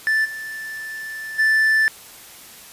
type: tone with level steps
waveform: triangle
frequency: 1760 Hz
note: A6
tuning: in tune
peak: -14 / -27 / -12 dBFS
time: 0.07-1.88 s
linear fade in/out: 0 ms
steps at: 0.24 / 1.38 s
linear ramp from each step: 20 ms
effects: white hiss -42 dBFS RMS until 2.72 s + resampled to 32000 Hz